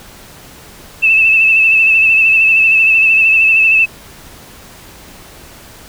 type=tone with vibrato; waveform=sine; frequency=2630 Hz; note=E7; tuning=5 cents flat; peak=-6 dBFS; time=1.02-3.86 s; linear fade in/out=20 ms; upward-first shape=sine; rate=13 Hz; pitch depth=38 cents each way; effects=pink hiss -37 dBFS RMS until 5.88 s